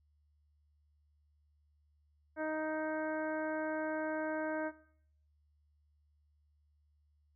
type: harmonic tone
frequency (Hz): 311.8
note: D#4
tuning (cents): +4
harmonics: 1 / 2 / 3 / 4 / 5 / 6 / 7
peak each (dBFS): -39 / -37 / -44 / -50 / -42 / -54 / -54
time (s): 2.36-4.72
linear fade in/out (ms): 50
effects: noise-tail reverb RT60 0.7 s tail -20 dB re dry + added 74 Hz sine -69 dBFS peak until 7.35 s